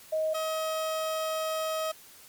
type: tone pair in turn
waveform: sine / 30% pulse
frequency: 629 / 634.1 Hz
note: D#5 / D#5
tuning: +19 / +33 cents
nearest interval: unison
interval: 14 cents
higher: second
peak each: -25 / -26 dBFS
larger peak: first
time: 0.12-0.34 / 0.34-1.92 s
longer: second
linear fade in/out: 10 ms
effects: white hiss -52 dBFS RMS until 2.28 s + MP3 96 kbps